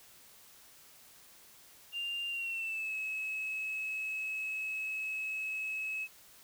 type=tone with pitch glide; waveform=sine; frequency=2794 to 2577 Hz; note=F7 to E7; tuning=0 to -40 cents; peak=-33 dBFS; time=1.92-6.08 s; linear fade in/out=50 ms; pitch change=-140 cents; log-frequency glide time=2.28-2.95 s; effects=tanh soft clip ceiling -31 dBFS + white hiss -58 dBFS RMS until 6.43 s